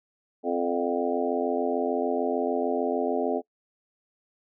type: harmonic tone with a mistuned harmonic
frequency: 86.7 Hz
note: F2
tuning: 12 cents flat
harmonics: 3 / 4 / 5 / 6 / 7 / 8 / 9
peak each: -30 / -32 / -28 / -40 / -31 / -33 / -35 dBFS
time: 0.43-3.42 s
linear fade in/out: 50 ms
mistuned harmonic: 8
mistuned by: +28 cents
effects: noise-tail reverb RT60 0.1 s tail -23 dB re dry